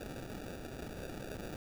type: noise with sample-and-hold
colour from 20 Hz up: white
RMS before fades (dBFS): -44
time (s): 0-1.56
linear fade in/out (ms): 2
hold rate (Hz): 1050
effects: none